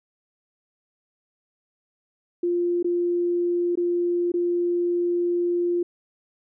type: tone with dropouts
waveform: sine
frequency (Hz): 349.2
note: F4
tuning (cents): 0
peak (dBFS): -20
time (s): 2.43-5.83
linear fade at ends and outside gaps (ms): 5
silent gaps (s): 2.828-2.844 / 3.755-3.773 / 4.319-4.339
effects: none